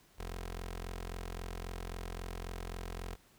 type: tone with notch filter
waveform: 15% pulse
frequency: 43.73 Hz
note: F1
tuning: 3 cents sharp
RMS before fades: -42 dBFS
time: 0.18-3.16 s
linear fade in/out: 20 ms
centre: 130 Hz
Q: 0.67
effects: pink hiss -65 dBFS RMS until 3.38 s